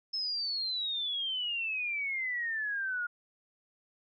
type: exponential sweep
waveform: sine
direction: down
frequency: 5260 to 1415 Hz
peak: -31 dBFS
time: 0.13-3.07 s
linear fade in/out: 10 ms
effects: none